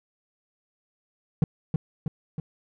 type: tone with echo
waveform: triangle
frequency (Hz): 155.7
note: D#3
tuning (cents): +2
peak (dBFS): -14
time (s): 1.42-1.44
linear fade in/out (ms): 2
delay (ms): 320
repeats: 3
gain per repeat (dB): -4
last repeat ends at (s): 2.4
effects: none